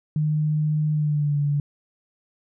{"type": "tone with pitch glide", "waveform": "sine", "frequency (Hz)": [152.5, 144.69], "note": ["D#3", "D3"], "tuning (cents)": [-34, -25], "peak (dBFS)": -19, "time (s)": [0.16, 1.6], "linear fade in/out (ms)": 2, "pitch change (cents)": -91, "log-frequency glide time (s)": [0.92, 1.38], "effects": []}